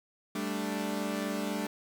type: chord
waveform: sawtooth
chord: G suspended second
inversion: none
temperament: equal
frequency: 196 / 220 / 293.7 Hz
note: G3 / A3 / D4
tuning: 0 / 0 / 0 cents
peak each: -32 dBFS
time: 0.35-1.67 s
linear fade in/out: 5 ms
effects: 9-bit